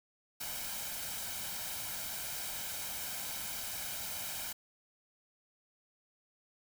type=noise with comb filter; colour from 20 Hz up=white; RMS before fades=-40 dBFS; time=0.4-4.53 s; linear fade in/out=10 ms; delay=1.3 ms; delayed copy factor=+0.55; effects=none